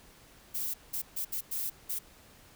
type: noise bursts at uneven times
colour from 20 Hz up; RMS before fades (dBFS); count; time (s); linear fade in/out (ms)
violet; -34; 6; 0.54-0.74 / 0.93-1.02 / 1.16-1.25 / 1.32-1.41 / 1.51-1.7 / 1.89-1.99; 10
effects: pink hiss -57 dBFS RMS until 2.55 s